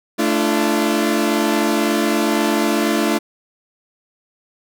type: chord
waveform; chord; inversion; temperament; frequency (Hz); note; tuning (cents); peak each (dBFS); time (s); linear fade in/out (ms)
sawtooth; D minor; second; equal with one note detuned; 220 / 293.7 / 342; A3 / D4 / F4; 0 / 0 / -36; -16; 0.18-3.19; 20
effects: none